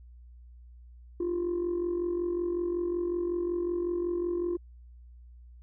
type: tone with amplitude modulation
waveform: sine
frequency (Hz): 348.7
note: F4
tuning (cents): -3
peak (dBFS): -23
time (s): 1.2-4.57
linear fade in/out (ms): 5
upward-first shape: sine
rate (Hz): 45.4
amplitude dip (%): 65
effects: tanh soft clip ceiling -24 dBFS + added 60 Hz sine -48 dBFS peak until 5.62 s